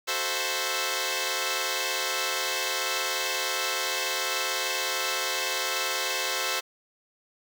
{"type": "chord", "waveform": "5% pulse", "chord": "F# half-diminished seventh", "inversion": "none", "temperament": "equal", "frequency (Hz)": [370, 440, 523.3, 659.3], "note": ["F#4", "A4", "C5", "E5"], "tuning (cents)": [0, 0, 0, 0], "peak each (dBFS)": [-23, -22, -18, -22], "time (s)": [0.07, 6.61], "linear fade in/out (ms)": 20, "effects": []}